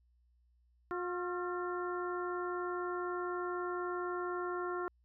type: harmonic tone with a mistuned harmonic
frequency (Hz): 357.6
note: F4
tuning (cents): +41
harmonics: 1 / 2 / 3 / 4 / 5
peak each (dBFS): -37 / -45 / -42 / -42 / -52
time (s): 0.91-4.88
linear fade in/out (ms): 0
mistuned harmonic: 4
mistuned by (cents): -66
effects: added 60 Hz sine -67 dBFS peak until 5.04 s